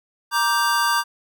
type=chord; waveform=square; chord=G minor; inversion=first; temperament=just; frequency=940.8 / 1176 / 1568 Hz; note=Bb5 / D6 / G6; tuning=+16 / +2 / 0 cents; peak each=-23 dBFS; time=0.31-1.04 s; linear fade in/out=50 ms; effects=none